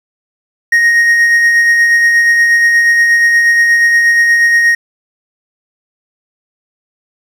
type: tone with tremolo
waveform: triangle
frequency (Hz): 1869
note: A#6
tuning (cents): +4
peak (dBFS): -3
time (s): 0.72-4.75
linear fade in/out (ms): 5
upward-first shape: sine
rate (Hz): 8.4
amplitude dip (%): 30
effects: 7-bit